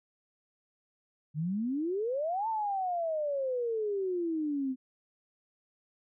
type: exponential two-way sweep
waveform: sine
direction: up then down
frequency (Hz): 143.9 to 909 to 254.3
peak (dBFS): -29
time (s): 1.34-4.76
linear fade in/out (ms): 50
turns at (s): 2.48
effects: none